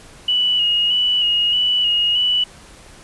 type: tone with vibrato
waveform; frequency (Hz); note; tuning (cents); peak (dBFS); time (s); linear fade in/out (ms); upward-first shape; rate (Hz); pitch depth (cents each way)
sine; 2916; F#7; -26; -14; 0.28-2.44; 5; square; 1.6; 26
effects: pink hiss -43 dBFS RMS until 3.03 s + resampled to 24000 Hz